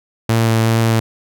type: tone with vibrato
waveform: sawtooth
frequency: 113.3 Hz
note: A#2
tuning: 49 cents flat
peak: -8 dBFS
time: 0.29-1 s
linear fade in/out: 5 ms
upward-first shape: sine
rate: 2.5 Hz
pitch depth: 12 cents each way
effects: none